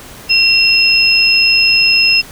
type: tone pair together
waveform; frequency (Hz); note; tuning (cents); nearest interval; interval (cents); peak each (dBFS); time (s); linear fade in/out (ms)
sine; 2726 / 5146; F7 / E8; -43 / -43; major seventh; 1100; -10; 0.29-2.22; 20
effects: pink hiss -34 dBFS RMS until 2.31 s